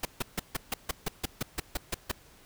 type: noise bursts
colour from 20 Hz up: pink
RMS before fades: -30 dBFS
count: 13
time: 0.03-2.116 s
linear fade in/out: 5 ms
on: 22 ms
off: 150 ms
effects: pink hiss -57 dBFS RMS until 2.45 s